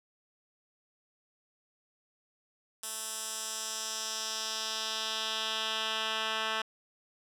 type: tone with band-pass filter sweep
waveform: 10% pulse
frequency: 220 Hz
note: A3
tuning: in tune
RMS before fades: -35 dBFS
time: 2.83-6.62 s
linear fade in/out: 5 ms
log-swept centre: 9400 to 2300 Hz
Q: 1.6
effects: none